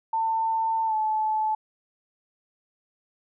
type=tone with pitch glide; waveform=sine; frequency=896 to 866.5 Hz; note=A5 to A5; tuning=+31 to -27 cents; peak=-22 dBFS; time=0.13-1.55 s; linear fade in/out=5 ms; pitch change=-58 cents; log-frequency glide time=0.86-0.94 s; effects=none